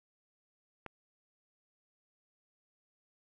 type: click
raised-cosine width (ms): 0.5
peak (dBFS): -27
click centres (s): 0.863
effects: none